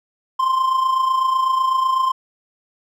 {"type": "tone with amplitude modulation", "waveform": "triangle", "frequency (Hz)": 1046.5, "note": "C6", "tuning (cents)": 0, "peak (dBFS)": -11, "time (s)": [0.39, 2.12], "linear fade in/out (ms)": 10, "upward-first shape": "sine", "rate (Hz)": 28, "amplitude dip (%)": 55, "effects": []}